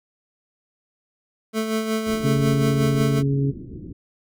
25% pulse tone with tremolo, 220 Hz, A3, in tune, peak -16 dBFS, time 1.53-3.23 s, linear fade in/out 50 ms, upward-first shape sine, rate 5.5 Hz, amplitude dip 50%
white low-pass noise, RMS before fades -36 dBFS, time 2.06-3.93 s, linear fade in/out 10 ms, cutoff 360 Hz, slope 48 dB/octave
harmonic tone, 138.59 Hz, C#3, in tune, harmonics 1 / 2 / 3, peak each -19 / -25 / -29 dBFS, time 2.23-3.52 s, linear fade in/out 20 ms
effects none

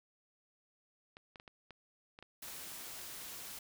clicks, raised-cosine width 0.3 ms, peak -35 dBFS, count 8, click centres 1.169 / 1.358 / 1.399 / 1.478 / 1.707 / 2.189 / 2.226 / 2.484 s
white noise, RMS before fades -47 dBFS, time 2.42-3.59 s, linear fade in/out 5 ms
effects none

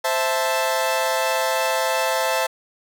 sawtooth chord, A minor, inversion first, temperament equal, 523.3 / 659.3 / 880 Hz, C5 / E5 / A5, 0 / 0 / 0 cents, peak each -20 dBFS, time 0.04-2.47 s, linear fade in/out 10 ms, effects none

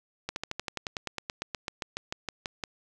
slowing click train, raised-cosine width 0.2 ms, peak -15 dBFS, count 21, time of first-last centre 0.29-2.638 s, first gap 71 ms, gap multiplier 1.05, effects none

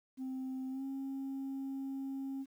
sine tone with pitch glide, 261 to 270 Hz, C4 to C#4, -4 to -45 cents, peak -35 dBFS, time 0.17-2.46 s, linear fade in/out 50 ms, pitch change +59 cents, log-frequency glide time 0.7-0.83 s, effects tanh soft clip ceiling -36 dBFS + 11-bit

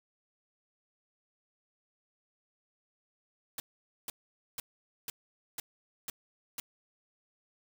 white noise bursts, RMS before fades -38 dBFS, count 7, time 3.58-6.6 s, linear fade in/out 2 ms, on 20 ms, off 480 ms, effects none

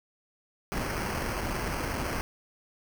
pink noise with sample-and-hold, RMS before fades -32 dBFS, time 0.72-2.21 s, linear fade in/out 0 ms, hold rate 3675 Hz, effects none

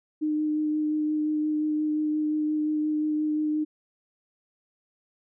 sine tone with vibrato, 304.9 Hz, D#4, 35 cents flat, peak -23 dBFS, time 0.21-3.65 s, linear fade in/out 20 ms, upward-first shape sine, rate 5.7 Hz, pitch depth 11 cents each way, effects none

